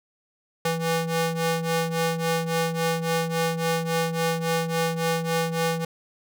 sawtooth ring-modulated tone, 329.6 Hz, E4, in tune, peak -16 dBFS, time 0.65-5.85 s, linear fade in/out 5 ms, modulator 163 Hz, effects none

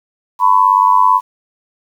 sine tone with amplitude modulation, 1000 Hz, B5, 21 cents sharp, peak -3 dBFS, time 0.39-1.21 s, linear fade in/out 50 ms, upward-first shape sine, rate 98 Hz, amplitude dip 90%, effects 7-bit

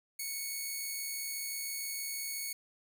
5% pulse tone, 2217 Hz, C#7, in tune, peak -26 dBFS, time 0.19-2.53 s, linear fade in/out 5 ms, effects none

